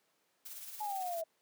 blue noise with tremolo, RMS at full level -45 dBFS, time 0.45-1.22 s, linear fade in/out 10 ms, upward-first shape triangle, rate 18 Hz, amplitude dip 50%
sine exponential sweep, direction down, 861 to 642 Hz, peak -35 dBFS, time 0.8-1.24 s, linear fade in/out 10 ms
effects pink hiss -75 dBFS RMS until 1.41 s + high-pass 300 Hz 12 dB/octave

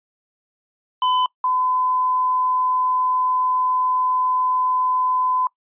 square / sine tone pair in turn, 1009 / 1013.4 Hz, B5 / B5, +37 / +44 cents, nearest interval unison, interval 7 cents, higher second, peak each -17 dBFS, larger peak neither, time 1.02-1.26 / 1.44-5.47 s, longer second, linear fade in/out 2 ms, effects noise-tail reverb RT60 0.1 s tail -23 dB re dry + resampled to 8000 Hz

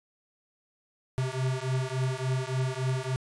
square beating tone pair, 128.3 / 131.8 Hz, C3 / C3, -34 / +13 cents, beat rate 3.5 Hz, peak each -31 dBFS, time 1.18-3.16 s, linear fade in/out 0 ms, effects resampled to 22050 Hz

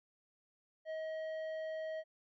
sine tone with tanh clipping, 634 Hz, D#5, 32 cents sharp, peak -40 dBFS, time 0.85-2.04 s, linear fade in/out 50 ms, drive 9 dB, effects none

